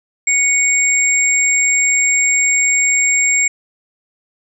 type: tone pair together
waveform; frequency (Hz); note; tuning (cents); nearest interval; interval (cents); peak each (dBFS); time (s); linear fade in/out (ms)
sine; 2219 / 7470; C#7 / A#8; +1 / +3; octave + major sixth; 2102; -14; 0.27-3.48; 5
effects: none